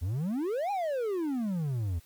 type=exponential two-way sweep; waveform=triangle; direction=up then down; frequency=79 to 836 to 79 Hz; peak=-26 dBFS; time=0.01-2 s; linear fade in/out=20 ms; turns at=0.71 s; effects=white hiss -60 dBFS RMS until 2.05 s + MP3 96 kbps